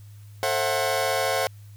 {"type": "chord", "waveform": "sawtooth", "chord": "F# half-diminished seventh", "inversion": "first", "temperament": "just", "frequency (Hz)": [444, 532.8, 666, 740], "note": ["A4", "C5", "E5", "F#5"], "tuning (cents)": [16, 31, 18, 0], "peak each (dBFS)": [-27, -22, -24, -24], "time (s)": [0.43, 1.47], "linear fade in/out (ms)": 0, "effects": ["added 103 Hz sine -42 dBFS peak until 1.76 s", "white hiss -59 dBFS RMS until 1.76 s"]}